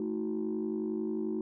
sine chord, D# diminished, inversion second, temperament equal with one note detuned, 220 / 318.8 / 370 Hz, A3 / D#4 / F#4, 0 / +42 / 0 cents, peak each -34 dBFS, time 0-1.41 s, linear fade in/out 2 ms, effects tanh soft clip ceiling -25 dBFS

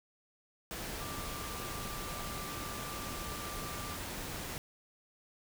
sine tone in noise, 1180 Hz, D6, 8 cents sharp, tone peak -46 dBFS, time 1-3.96 s, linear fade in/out 0 ms, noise pink, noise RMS -41 dBFS, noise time 0.71-4.58 s, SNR -8 dB, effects none

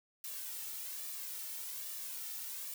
blue noise with flanger, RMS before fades -43 dBFS, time 0.24-2.74 s, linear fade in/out 2 ms, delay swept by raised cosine 1.7 to 2.25 ms, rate 1.2 Hz, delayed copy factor +0.55, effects none

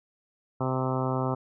harmonic tone, 130 Hz, C3, 11 cents flat, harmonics 1 / 2 / 3 / 4 / 5 / 6 / 7 / 8 / 9 / 10, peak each -29 / -32 / -34 / -35 / -36 / -37 / -37 / -38 / -39 / -39 dBFS, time 0.6-1.35 s, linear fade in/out 10 ms, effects none

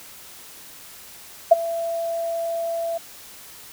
sine tone with ADSR envelope, 670 Hz, E5, 28 cents sharp, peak -4 dBFS, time 1.51-2.98 s, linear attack 10 ms, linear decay 21 ms, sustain -19 dB, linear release 9 ms, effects white hiss -43 dBFS RMS until 3.72 s

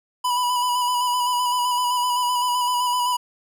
square tone with vibrato, 985 Hz, B5, 5 cents flat, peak -20 dBFS, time 0.24-3.17 s, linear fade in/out 10 ms, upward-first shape square, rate 7.8 Hz, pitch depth 23 cents each way, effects none

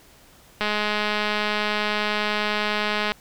click train, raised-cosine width 0.3 ms, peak -8 dBFS, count 528, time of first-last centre 0.61-3.12 s, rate 210 Hz, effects pink hiss -52 dBFS RMS until 3.2 s

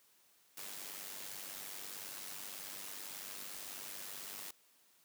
white noise with amplitude modulation, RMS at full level -44 dBFS, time 0.57-4.51 s, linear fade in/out 5 ms, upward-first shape sine, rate 98.2 Hz, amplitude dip 60%, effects white hiss -69 dBFS RMS until 5.04 s + high-pass 150 Hz 12 dB/octave

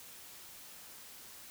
silence, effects white hiss -52 dBFS RMS until 1.5 s

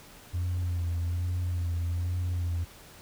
sine tone with vibrato, 87.31 Hz, F2, in tune, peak -25 dBFS, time 0.33-2.65 s, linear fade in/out 20 ms, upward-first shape sine, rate 1.2 Hz, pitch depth 41 cents each way, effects tanh soft clip ceiling -25 dBFS + pink hiss -51 dBFS RMS until 3.01 s

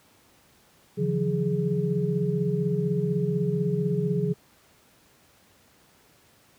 sine tone cluster, 140.2 / 164.4 / 180.3 / 416.1 Hz, C#3 / E3 / F#3 / G#4, +20 / -4 / -45 / +3 cents, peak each -28 dBFS, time 0.97-4.34 s, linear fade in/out 20 ms, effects pink hiss -59 dBFS RMS until 6.58 s + high-pass 80 Hz 12 dB/octave

